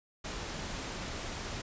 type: noise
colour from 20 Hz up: pink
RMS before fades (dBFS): -39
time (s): 0.24-1.62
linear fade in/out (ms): 10
effects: resampled to 16000 Hz